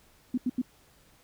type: tone bursts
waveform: sine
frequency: 250 Hz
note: B3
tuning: 21 cents sharp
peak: -24 dBFS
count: 3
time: 0.34-0.617 s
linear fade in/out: 5 ms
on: 37 ms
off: 83 ms
effects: pink hiss -61 dBFS RMS until 1.23 s